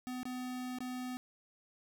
square tone with dropouts, 251.9 Hz, B3, 34 cents sharp, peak -39 dBFS, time 0.07-1.17 s, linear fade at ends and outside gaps 0 ms, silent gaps 0.231-0.254 / 0.786-0.805 s, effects none

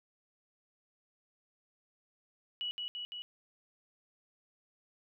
sine tone with echo, 2934 Hz, F#7, 15 cents flat, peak -34 dBFS, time 2.61-2.71 s, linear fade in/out 0 ms, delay 170 ms, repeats 3, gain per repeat -2 dB, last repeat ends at 3.22 s, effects none

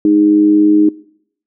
sine tone with amplitude modulation, 310.1 Hz, D#4, 6 cents flat, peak -4 dBFS, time 0.05-0.89 s, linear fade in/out 2 ms, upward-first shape sine, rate 101 Hz, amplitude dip 60%, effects noise-tail reverb RT60 0.7 s tail -22 dB re dry

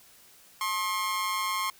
sawtooth tone with amplitude modulation, 1070 Hz, C6, 38 cents sharp, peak -21 dBFS, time 0.61-1.7 s, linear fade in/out 2 ms, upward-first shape sine, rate 193 Hz, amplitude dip 60%, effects white hiss -56 dBFS RMS until 1.79 s

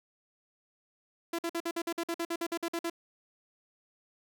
sawtooth tone bursts, 337.2 Hz, E4, 39 cents sharp, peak -27 dBFS, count 15, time 1.33-2.899 s, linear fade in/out 5 ms, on 57 ms, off 51 ms, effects none

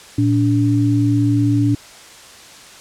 sine tone pair together, 114.49 / 288.5 Hz, A#2 / D4, -31 / -31 cents, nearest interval octave + major third, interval 1600 cents, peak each -15 dBFS, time 0.18-1.75 s, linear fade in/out 5 ms, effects white hiss -40 dBFS RMS until 2.8 s + low-pass 8000 Hz 12 dB/octave

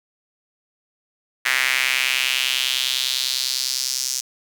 sawtooth tone with high-pass filter sweep, 130 Hz, C3, 11 cents flat, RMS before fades -22 dBFS, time 1.45-4.21 s, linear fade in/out 10 ms, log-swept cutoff 1900 to 5900 Hz, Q 2.9, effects none

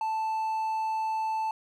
triangle tone, 880 Hz, A5, in tune, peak -25 dBFS, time 0.01-1.51 s, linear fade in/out 2 ms, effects none

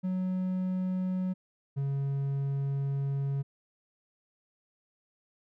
triangle tone pair in turn, 185 / 138.59 Hz, F#3 / C#3, 0 / 0 cents, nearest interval perfect fourth, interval 500 cents, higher first, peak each -26 dBFS, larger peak neither, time 0.03-1.34 / 1.76-3.43 s, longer second, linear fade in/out 20 ms, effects none

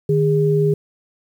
sine tone pair together, 153.16 / 408.9 Hz, D#3 / G#4, -27 / -27 cents, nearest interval octave + perfect fourth, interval 1700 cents, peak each -16 dBFS, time 0.09-0.74 s, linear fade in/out 5 ms, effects 8-bit

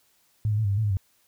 sine tone with pitch steps, 107.2 / 104.7 / 110.2 / 99.9 / 99.3 / 110.5 / 103.5 / 95.8 Hz, A2 / G#2 / A2 / G2 / G2 / A2 / G#2 / G2, -45 / +15 / +3 / +33 / +23 / +8 / -5 / -39 cents, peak -21 dBFS, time 0.45-0.97 s, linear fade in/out 0 ms, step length 65 ms, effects white hiss -65 dBFS RMS until 1.27 s

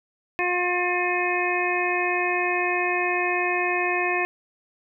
harmonic tone with a mistuned harmonic, 356.8 Hz, F4, 37 cents sharp, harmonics 1 / 2 / 3 / 5 / 6 / 7, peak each -27 / -28 / -30 / -28 / -32 / -27 dBFS, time 0.39-4.25 s, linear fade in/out 0 ms, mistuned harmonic 7, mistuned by +16 cents, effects none

